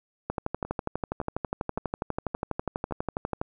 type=two click trains; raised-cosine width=1 ms; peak=-14 / -23 dBFS; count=39 / 5; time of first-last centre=0.3-3.415 / 0.65-2.91 s; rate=12.2 / 1.77 Hz; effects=none